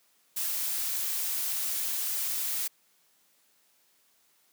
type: noise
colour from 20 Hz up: blue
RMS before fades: -31 dBFS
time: 0.36-2.68 s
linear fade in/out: 10 ms
effects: white hiss -67 dBFS RMS until 4.52 s + high-pass 150 Hz 12 dB/octave